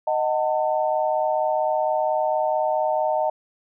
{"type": "chord", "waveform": "sine", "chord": "D# diminished", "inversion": "none", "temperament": "just", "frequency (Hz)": [622.3, 746.7, 896], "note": ["D#5", "F#5", "A5"], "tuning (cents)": [0, 16, 31], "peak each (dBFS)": [-22, -25, -25], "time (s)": [0.07, 3.3], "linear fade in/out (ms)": 5, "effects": []}